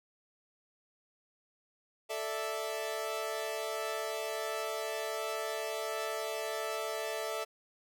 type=chord; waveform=sawtooth; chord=A suspended fourth; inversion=none; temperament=equal; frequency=440 / 587.3 / 659.3 Hz; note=A4 / D5 / E5; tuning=0 / 0 / 0 cents; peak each=-35 / -37 / -34 dBFS; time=2.09-7.45 s; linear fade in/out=20 ms; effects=none